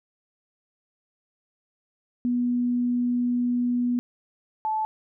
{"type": "tone pair in turn", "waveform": "sine", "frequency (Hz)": [244.1, 869.9], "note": ["B3", "A5"], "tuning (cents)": [-20, -20], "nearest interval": "octave + minor seventh", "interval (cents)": 2200, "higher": "second", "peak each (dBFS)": [-21, -23], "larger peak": "first", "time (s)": [[2.25, 3.99], [4.65, 4.85]], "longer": "first", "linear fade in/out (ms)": 0, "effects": []}